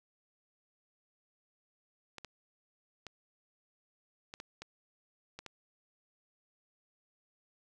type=clicks; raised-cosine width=0.2 ms; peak=-27 dBFS; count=8; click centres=2.183 / 2.247 / 3.067 / 4.339 / 4.401 / 4.62 / 5.39 / 5.463 s; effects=11-bit